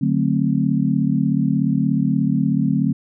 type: chord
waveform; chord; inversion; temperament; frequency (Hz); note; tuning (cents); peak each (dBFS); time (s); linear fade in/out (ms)
sine; D dominant seventh; none; just; 146.83 / 183.54 / 220.2 / 264.3; D3 / F#3 / A3 / C4; 0 / -14 / +2 / +18; -21; 0.01-2.93; 10
effects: none

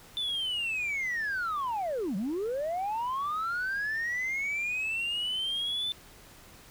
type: linear two-way sweep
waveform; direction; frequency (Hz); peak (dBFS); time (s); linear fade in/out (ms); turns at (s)
sine; down then up; 3551 to 175.6 to 3551; -27; 0.17-5.92; 0; 2.16
effects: tanh soft clip ceiling -27 dBFS + pink hiss -53 dBFS RMS until 6.7 s

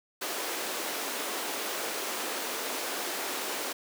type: high-pass noise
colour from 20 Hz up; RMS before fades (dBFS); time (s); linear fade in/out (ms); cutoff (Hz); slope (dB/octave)
pink; -34; 0.21-3.73; 10; 310; 24
effects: none

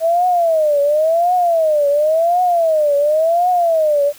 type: tone with vibrato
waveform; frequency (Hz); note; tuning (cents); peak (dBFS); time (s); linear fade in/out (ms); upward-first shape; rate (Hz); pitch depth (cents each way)
sine; 643; E5; -43; -11; 0-4.13; 50; triangle; 0.93; 230
effects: white hiss -42 dBFS RMS until 4.18 s

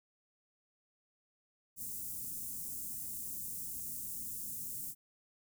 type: band-stop noise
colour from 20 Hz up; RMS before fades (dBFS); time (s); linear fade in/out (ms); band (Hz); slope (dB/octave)
white; -42; 1.76-4.95; 50; 270 to 7500; 24
effects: none

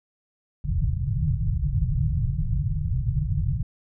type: low-pass noise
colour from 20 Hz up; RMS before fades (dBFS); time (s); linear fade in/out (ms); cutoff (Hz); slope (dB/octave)
white; -24; 0.64-3.63; 5; 160; 96
effects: none

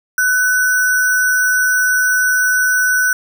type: tone with sample-and-hold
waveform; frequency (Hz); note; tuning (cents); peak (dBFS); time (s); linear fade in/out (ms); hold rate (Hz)
sine; 1497; F#6; +20; -11; 0.18-3.13; 2; 7350
effects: none

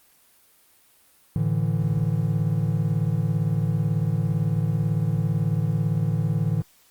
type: chord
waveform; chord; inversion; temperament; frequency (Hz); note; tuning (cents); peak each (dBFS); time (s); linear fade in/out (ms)
triangle; A suspended fourth; none; equal; 110 / 146.83 / 164.81; A2 / D3 / E3; 0 / 0 / 0; -23; 1.36-6.62; 0
effects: white hiss -58 dBFS RMS until 6.9 s + Opus 32 kbps

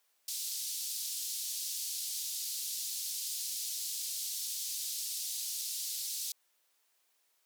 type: band-pass noise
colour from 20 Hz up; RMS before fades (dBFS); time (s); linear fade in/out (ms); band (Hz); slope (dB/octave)
pink; -38; 0.28-6.32; 2; 4200 to 16000; 24
effects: white hiss -74 dBFS RMS until 7.45 s + high-pass 400 Hz 12 dB/octave

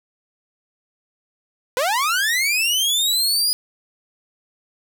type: linear sweep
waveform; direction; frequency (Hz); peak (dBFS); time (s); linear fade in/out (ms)
sawtooth; up; 472.7 to 4978; -14; 1.77-3.53; 0
effects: none

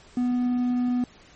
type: tone with quantisation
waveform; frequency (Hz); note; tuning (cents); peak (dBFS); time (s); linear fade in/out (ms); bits
triangle; 246.9; B3; 0; -19; 0.17-1.04; 2; 8
effects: pink hiss -52 dBFS RMS until 1.35 s + MP3 32 kbps

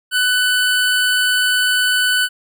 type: tone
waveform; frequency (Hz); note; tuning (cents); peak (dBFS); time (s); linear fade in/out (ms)
25% pulse; 1496; F#6; +19; -10; 0.11-2.29; 50
effects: none

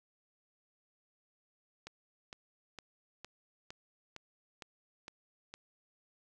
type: click train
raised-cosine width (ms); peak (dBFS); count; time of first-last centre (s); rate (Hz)
0.2; -28; 9; 1.87-5.54; 2.18
effects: none

